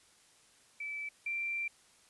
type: tone pair in turn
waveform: sine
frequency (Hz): 2313 / 2356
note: D7 / D7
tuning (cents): -27 / +5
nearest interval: unison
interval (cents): 32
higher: second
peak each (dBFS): -37 / -33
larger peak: second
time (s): 0.8-1.09 / 1.26-1.68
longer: second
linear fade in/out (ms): 5
effects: white hiss -64 dBFS RMS until 2.09 s + resampled to 24000 Hz